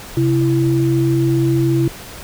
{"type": "tone pair together", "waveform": "sine", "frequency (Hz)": [132.8, 333.3], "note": ["C3", "E4"], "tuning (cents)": [26, 19], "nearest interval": "octave + major third", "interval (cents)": 1593, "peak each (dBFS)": -15, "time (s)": [0.17, 1.88], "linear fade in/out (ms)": 2, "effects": ["pink hiss -34 dBFS RMS until 2.23 s"]}